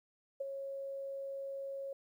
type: tone with ADSR envelope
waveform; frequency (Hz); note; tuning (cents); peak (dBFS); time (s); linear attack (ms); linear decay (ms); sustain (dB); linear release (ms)
sine; 548; C#5; -20; -33; 0.4-1.93; 9; 20; -6; 3
effects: 12-bit